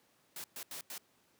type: noise bursts at uneven times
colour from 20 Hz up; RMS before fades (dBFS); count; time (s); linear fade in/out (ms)
white; -44; 4; 0.36-0.44 / 0.56-0.63 / 0.71-0.81 / 0.9-0.98; 2
effects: pink hiss -70 dBFS RMS until 1.39 s + high-pass 150 Hz 12 dB/octave